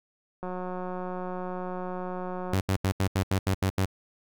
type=click train; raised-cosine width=1 ms; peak=-22 dBFS; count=385; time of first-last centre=0.43-2.54 s; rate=182 Hz
type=tone bursts; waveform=sawtooth; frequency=95.5 Hz; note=G2; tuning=45 cents flat; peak=-19 dBFS; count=9; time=2.53-3.857 s; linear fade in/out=5 ms; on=79 ms; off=77 ms
effects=none